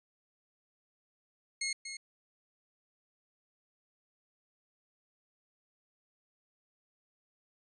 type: tone with echo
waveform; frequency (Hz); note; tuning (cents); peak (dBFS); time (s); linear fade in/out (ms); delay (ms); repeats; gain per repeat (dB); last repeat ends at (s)
15% pulse; 2159; C#7; -46; -26; 1.61-1.73; 5; 240; 1; -8; 1.97
effects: resampled to 22050 Hz